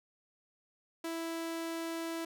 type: tone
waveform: sawtooth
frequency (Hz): 330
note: E4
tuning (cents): +2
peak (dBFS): -32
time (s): 1.04-2.25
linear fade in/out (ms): 5
effects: none